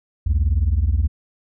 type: beating tone pair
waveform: sine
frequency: 63.7 / 82.7 Hz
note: C2 / E2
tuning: -46 / +6 cents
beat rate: 19 Hz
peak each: -16 dBFS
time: 0.26-1.08 s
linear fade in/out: 10 ms
effects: tanh soft clip ceiling -12 dBFS